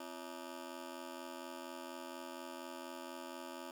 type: ring-modulated tone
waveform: 15% pulse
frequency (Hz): 303.1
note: D#4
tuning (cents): -45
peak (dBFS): -36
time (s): 0-3.71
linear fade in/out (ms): 2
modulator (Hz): 42.1
effects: none